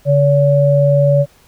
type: tone pair together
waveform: sine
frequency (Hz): 142.4 / 569.6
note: C#3 / C#5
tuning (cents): +47 / +47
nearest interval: 2 octaves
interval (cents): 2400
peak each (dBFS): -11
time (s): 0.05-1.26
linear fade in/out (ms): 50
effects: pink hiss -50 dBFS RMS until 1.47 s